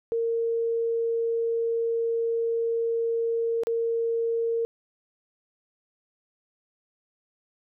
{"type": "tone with dropouts", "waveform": "sine", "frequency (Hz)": 460.5, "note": "A#4", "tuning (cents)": -21, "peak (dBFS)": -23, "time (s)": [0.12, 4.65], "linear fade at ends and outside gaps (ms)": 0, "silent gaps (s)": [3.635, 3.67], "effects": []}